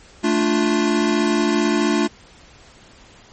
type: chord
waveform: square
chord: D minor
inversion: second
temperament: equal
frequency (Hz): 220 / 293.7 / 349.2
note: A3 / D4 / F4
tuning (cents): 0 / 0 / 0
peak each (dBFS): -21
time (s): 0.23-2.08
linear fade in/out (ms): 20
effects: pink hiss -47 dBFS RMS until 3.32 s + MP3 32 kbps